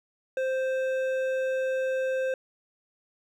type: tone with hard clipping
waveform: triangle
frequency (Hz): 523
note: C5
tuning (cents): -1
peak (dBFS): -27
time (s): 0.37-2.34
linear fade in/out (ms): 2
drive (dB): 13
effects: none